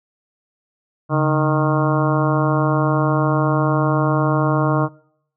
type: harmonic tone with a mistuned harmonic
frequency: 154.7 Hz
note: D#3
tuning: 10 cents flat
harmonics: 1 / 2 / 3 / 4 / 5 / 6 / 7 / 8 / 9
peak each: -17 / -22 / -26 / -23 / -29 / -29 / -24 / -29 / -30 dBFS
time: 1.09-4.89 s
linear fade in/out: 50 ms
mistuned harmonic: 1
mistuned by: -140 cents
effects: noise-tail reverb RT60 0.7 s tail -23 dB re dry